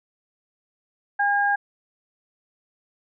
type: tone pair together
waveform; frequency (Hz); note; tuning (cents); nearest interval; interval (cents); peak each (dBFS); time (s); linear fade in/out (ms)
sine; 811 / 1622; G#5 / G#6; -41 / -41; octave; 1200; -21; 1.19-1.56; 10
effects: none